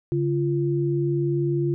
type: tone pair together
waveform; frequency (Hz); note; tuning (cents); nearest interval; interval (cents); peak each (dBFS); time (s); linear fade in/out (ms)
sine; 141.99 / 345; C#3 / F4; +42 / -21; octave + minor third; 1537; -23; 0.12-1.74; 0
effects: none